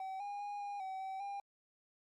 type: tone with pitch steps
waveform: triangle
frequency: 764 / 814 / 819 / 812 / 762 / 767 / 802 Hz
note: G5 / G#5 / G#5 / G#5 / G5 / G5 / G5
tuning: -45 / -35 / -24 / -39 / -49 / -38 / +39 cents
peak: -38 dBFS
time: 0-1.4 s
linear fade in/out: 2 ms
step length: 200 ms
effects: Opus 32 kbps